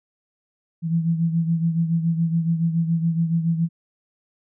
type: beating tone pair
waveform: sine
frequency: 164.81 / 171.91 Hz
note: E3 / F3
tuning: 0 / -27 cents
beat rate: 7.1 Hz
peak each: -19 / -26 dBFS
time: 0.82-3.69 s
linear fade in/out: 50 ms
effects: none